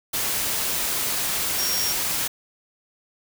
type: tone in noise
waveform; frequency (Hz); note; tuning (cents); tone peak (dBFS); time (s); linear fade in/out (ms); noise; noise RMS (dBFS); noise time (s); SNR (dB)
sine; 5588; F8; 0; -25; 1.58-1.93; 10; white; -25; 0.13-2.28; -3
effects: none